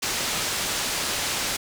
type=low-pass noise; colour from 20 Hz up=white; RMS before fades=-27 dBFS; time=0.02-1.57 s; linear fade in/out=10 ms; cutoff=7100 Hz; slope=12 dB/octave; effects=none